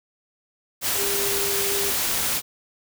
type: tone in noise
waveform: sine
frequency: 400 Hz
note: G4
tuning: 35 cents sharp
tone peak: -28 dBFS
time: 0.95-1.93 s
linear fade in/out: 50 ms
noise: white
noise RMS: -24 dBFS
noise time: 0.81-2.42 s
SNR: -7 dB
effects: none